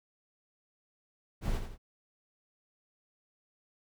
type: noise with echo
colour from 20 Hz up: brown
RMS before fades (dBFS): -31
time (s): 1.41-1.61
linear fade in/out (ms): 50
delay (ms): 85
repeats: 2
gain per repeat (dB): -7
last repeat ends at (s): 1.78
effects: none